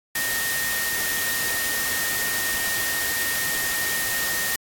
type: tone in noise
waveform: sine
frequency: 1846 Hz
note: A#6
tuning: 17 cents flat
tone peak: -26 dBFS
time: 0.15-4.56 s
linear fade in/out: 5 ms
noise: white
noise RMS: -26 dBFS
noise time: 0.15-4.56 s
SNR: -3 dB
effects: AAC 64 kbps